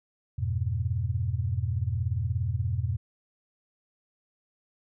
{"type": "tone cluster", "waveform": "sine", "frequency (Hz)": [85.5, 102.1, 122.8], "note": ["F2", "G#2", "B2"], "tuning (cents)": [-36, -29, -9], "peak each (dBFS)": -30, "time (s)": [0.38, 2.97], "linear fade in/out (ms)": 10, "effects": []}